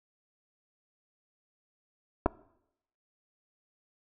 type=clicks; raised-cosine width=1 ms; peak=-11 dBFS; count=2; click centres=2.26 / 2.263 s; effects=noise-tail reverb RT60 0.8 s tail -21 dB re dry